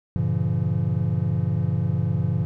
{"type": "chord", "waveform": "triangle", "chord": "G diminished seventh", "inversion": "none", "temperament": "just", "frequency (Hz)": [98, 117.6, 141.12, 169.34], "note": ["G2", "Bb2", "Db3", "Fb3"], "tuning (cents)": [0, 16, 31, 47], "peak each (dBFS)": -24, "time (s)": [0.16, 2.45], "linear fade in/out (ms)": 0, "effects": []}